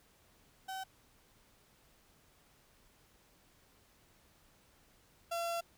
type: tone pair in turn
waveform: 35% pulse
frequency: 763 / 679.8 Hz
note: G5 / F5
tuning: -47 / -47 cents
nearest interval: major second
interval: 200 cents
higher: first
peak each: -38 / -33 dBFS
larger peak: second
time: 0.68-0.84 / 5.31-5.61 s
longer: second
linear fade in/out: 10 ms
effects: pink hiss -67 dBFS RMS until 5.77 s